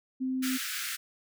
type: tone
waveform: sine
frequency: 259.7 Hz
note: C4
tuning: 13 cents flat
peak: -28 dBFS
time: 0.2-0.58 s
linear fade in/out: 20 ms
type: high-pass noise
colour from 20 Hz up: pink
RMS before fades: -35 dBFS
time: 0.42-0.97 s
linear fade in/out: 20 ms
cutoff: 1300 Hz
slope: 96 dB/octave
effects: none